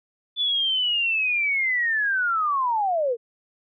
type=linear sweep; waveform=sine; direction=down; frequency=3490 to 444.1 Hz; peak=-20 dBFS; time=0.36-3.17 s; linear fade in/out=50 ms; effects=none